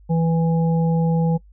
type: harmonic tone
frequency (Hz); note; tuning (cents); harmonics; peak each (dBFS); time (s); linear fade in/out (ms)
164.81; E3; 0; 1 / 3 / 5; -16 / -26 / -30; 0.09-1.38; 20
effects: noise-tail reverb RT60 0.1 s tail -23 dB re dry + added 50 Hz sine -45 dBFS peak until 1.52 s